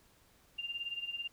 sine tone with tremolo, 2794 Hz, F7, in tune, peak -34 dBFS, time 0.58-1.28 s, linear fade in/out 10 ms, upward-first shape sine, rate 18 Hz, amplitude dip 75%, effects pink hiss -66 dBFS RMS until 1.32 s

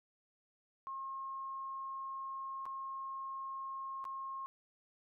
sine tone with dropouts, 1075 Hz, C6, 47 cents sharp, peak -40 dBFS, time 0.87-4.46 s, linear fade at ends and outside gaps 0 ms, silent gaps 2.655-2.663 / 4.042-4.052 s, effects none

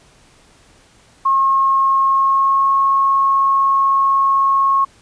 sine tone with pitch glide, 1081 to 1091 Hz, C#6 to C#6, -44 to -28 cents, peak -11 dBFS, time 1.25-4.85 s, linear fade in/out 10 ms, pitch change +16 cents, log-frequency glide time 2.06-2.72 s, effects pink hiss -50 dBFS RMS until 5.01 s + resampled to 22050 Hz

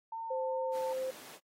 sine tone with vibrato, 898 Hz, A5, 35 cents sharp, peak -37 dBFS, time 0.12-0.93 s, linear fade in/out 5 ms, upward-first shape sine, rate 2.5 Hz, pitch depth 20 cents each way
sine tone, 521 Hz, C5, 7 cents flat, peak -32 dBFS, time 0.3-1.11 s, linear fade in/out 10 ms
pink noise, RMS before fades -50 dBFS, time 0.71-1.4 s, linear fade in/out 50 ms
effects high-pass 300 Hz 12 dB/octave + AAC 48 kbps

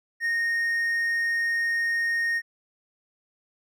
triangle tone, 1853 Hz, A#6, 11 cents flat, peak -21 dBFS, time 0.2-2.42 s, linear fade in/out 50 ms, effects none

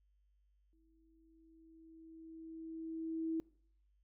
sine tone with exponential growth, 324 Hz, E4, 30 cents flat, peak -33 dBFS, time 0.73-3.4 s, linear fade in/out 0 ms, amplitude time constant 580 ms, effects noise-tail reverb RT60 0.6 s tail -24 dB re dry + added 50 Hz sine -70 dBFS peak until 4.03 s

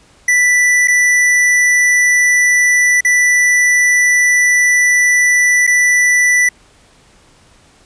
square tone with dropouts, 1975.5 Hz, B6, in tune, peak -9 dBFS, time 0.28-6.49 s, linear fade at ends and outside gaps 5 ms, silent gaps 0.875-0.881 / 3.008-3.048 / 5.668-5.674 s, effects pink hiss -48 dBFS RMS until 7.85 s + resampled to 22050 Hz

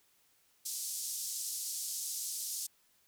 pink band-pass noise, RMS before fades -39 dBFS, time 0.65-2.67 s, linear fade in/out 10 ms, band 5300 to 13000 Hz, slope 24 dB/octave, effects white hiss -70 dBFS RMS until 3.07 s

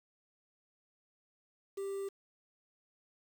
triangle tone with quantisation, 393.2 Hz, G4, 5 cents sharp, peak -34 dBFS, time 1.77-2.09 s, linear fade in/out 10 ms, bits 9, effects none

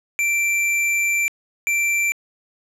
square tone pair in turn, 2349 / 2349 Hz, D7 / D7, 0 / 0 cents, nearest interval unison, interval 0 cents, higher neither, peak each -18 dBFS, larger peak neither, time 0.19-1.28 / 1.67-2.12 s, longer first, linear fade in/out 0 ms, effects low-pass 11000 Hz 12 dB/octave + 9-bit

